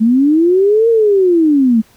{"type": "linear two-way sweep", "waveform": "sine", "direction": "up then down", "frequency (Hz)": [213.8, 466.2, 213.8], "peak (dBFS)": -7, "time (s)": [0, 1.82], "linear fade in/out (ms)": 20, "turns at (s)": 0.89, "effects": ["pink hiss -49 dBFS RMS until 1.96 s"]}